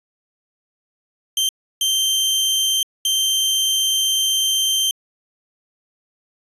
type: tone bursts at uneven times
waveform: sawtooth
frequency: 3136 Hz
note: G7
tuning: in tune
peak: -13 dBFS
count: 3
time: 1.37-1.49 / 1.81-2.83 / 3.05-4.91 s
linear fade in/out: 2 ms
effects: resampled to 32000 Hz